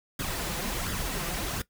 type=noise with flanger; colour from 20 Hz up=pink; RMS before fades=-32 dBFS; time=0.19-1.62 s; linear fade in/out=5 ms; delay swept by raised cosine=0.58 to 5.98 ms; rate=1.4 Hz; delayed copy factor=+0.6; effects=noise-tail reverb RT60 0.1 s tail -18 dB re dry